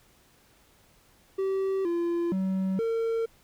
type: tone with pitch steps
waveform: triangle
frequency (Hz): 385.5 / 342.3 / 189.8 / 455.3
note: G4 / F4 / F#3 / A#4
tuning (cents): -29 / -35 / +44 / -41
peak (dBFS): -23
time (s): 1.38-3.26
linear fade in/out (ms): 10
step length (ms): 470
effects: pink hiss -61 dBFS RMS until 3.43 s